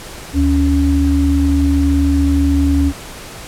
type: tone pair together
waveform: sine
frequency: 74.44 / 280 Hz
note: D2 / C#4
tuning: +24 / +18 cents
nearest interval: octave + major seventh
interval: 2294 cents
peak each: -13 dBFS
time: 0.33-2.93 s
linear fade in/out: 50 ms
effects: pink hiss -32 dBFS RMS until 3.47 s + low-pass 12000 Hz 12 dB/octave